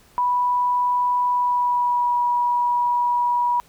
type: tone with pitch glide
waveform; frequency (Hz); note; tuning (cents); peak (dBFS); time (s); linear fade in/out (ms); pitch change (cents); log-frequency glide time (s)
sine; 984 to 968.8; B5 to B5; -7 to -34; -17; 0.18-3.6; 0; -27; 1.3-2.15
effects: pink hiss -54 dBFS RMS until 3.68 s